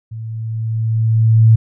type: tone with level ramp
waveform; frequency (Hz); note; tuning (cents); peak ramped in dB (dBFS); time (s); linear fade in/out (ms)
sine; 111.9; A2; +30; -25 to -4; 0.11-1.56; 10
effects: none

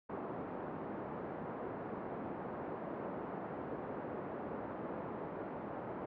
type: band-pass noise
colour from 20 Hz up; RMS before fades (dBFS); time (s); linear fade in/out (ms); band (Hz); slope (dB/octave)
pink; -43; 0.09-6.06; 10; 220 to 940; 12
effects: low-pass 2000 Hz 12 dB/octave

